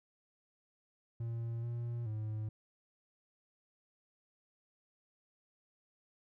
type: tone with pitch steps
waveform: triangle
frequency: 116 / 118.5 / 108.1 Hz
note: A#2 / A#2 / A2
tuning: -8 / +29 / -30 cents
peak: -34 dBFS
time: 1.2-2.49 s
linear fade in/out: 5 ms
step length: 430 ms
effects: none